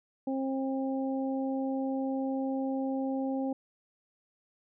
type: harmonic tone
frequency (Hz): 267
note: C4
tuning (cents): +35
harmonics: 1 / 2 / 3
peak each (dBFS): -30 / -36 / -40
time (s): 0.27-3.53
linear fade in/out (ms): 5
effects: none